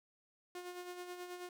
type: tone with tremolo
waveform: sawtooth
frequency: 357.5 Hz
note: F4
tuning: 41 cents sharp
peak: -39 dBFS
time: 0.55-1.49 s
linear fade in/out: 2 ms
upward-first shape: sine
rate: 9.3 Hz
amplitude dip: 50%
effects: none